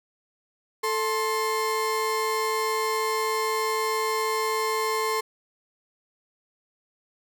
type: tone pair together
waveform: 35% pulse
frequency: 440 / 1056.8 Hz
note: A4 / C6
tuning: 0 / +17 cents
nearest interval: octave + minor third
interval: 1517 cents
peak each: -25 dBFS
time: 0.83-5.21 s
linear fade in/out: 10 ms
effects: none